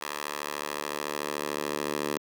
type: tone with high-pass filter sweep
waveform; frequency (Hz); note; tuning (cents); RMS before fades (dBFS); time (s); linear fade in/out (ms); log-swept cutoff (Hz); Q
10% pulse; 73.7; D2; +7; -33; 0.01-2.18; 5; 890 to 350; 0.87
effects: none

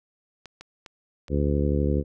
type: clicks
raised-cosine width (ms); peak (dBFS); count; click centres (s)
0.2; -24; 4; 0.457 / 0.61 / 0.862 / 1.282
type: harmonic tone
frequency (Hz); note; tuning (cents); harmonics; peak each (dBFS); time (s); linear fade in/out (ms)
72.1; D2; -31; 1 / 2 / 3 / 4 / 5 / 6 / 7; -24 / -27 / -29 / -30 / -31 / -32 / -32; 1.29-2.04; 50
effects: none

